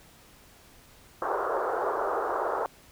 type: band-pass noise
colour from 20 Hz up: pink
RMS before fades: -29 dBFS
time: 1.22-2.66 s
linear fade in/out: 0 ms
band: 380 to 1400 Hz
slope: 48 dB/octave
effects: pink hiss -55 dBFS RMS until 2.91 s